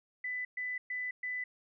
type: tone bursts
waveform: sine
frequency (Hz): 1997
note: B6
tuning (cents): +19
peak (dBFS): -34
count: 4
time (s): 0.24-1.44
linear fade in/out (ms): 5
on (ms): 210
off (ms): 120
effects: none